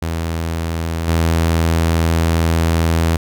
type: tone with level steps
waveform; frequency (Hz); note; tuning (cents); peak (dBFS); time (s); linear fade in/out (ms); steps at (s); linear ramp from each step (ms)
sawtooth; 82.41; E2; 0; -15 / -9; 0.02-3.17; 5; 1.07; 20
effects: none